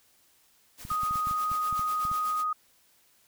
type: noise with tremolo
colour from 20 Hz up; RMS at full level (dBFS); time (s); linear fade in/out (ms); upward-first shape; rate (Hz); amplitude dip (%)
white; -42; 0.77-2.45; 50; sine; 8.1; 60
type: clicks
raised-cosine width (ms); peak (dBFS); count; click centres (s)
5; -29; 12; 0.851 / 0.916 / 1.034 / 1.11 / 1.157 / 1.271 / 1.311 / 1.516 / 1.727 / 1.794 / 2.052 / 2.115
type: tone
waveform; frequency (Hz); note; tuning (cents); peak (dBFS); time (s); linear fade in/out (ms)
sine; 1246; D#6; +2; -26; 0.9-2.53; 5
effects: white hiss -64 dBFS RMS until 3.27 s